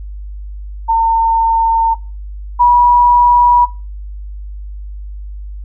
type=tone pair in turn; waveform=sine; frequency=908 / 969.2 Hz; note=A#5 / B5; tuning=-46 / -33 cents; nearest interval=minor second; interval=113 cents; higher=second; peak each=-8 / -5 dBFS; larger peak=second; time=0.88-1.95 / 2.59-3.66 s; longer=neither; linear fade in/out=20 ms; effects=noise-tail reverb RT60 0.3 s tail -20 dB re dry + added 50 Hz sine -24 dBFS peak until 5.64 s